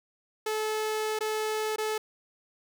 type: tone with dropouts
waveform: sawtooth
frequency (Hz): 432.5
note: A4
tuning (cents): -30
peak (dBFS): -24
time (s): 0.46-1.98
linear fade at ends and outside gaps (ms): 5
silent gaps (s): 1.19-1.207 / 1.761-1.782
effects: none